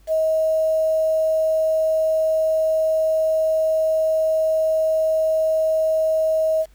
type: tone with quantisation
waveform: sine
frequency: 635 Hz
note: D#5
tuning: 35 cents sharp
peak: -16 dBFS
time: 0.07-6.66 s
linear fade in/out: 50 ms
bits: 7
effects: added 50 Hz sine -49 dBFS peak until 6.74 s + pink hiss -60 dBFS RMS until 6.74 s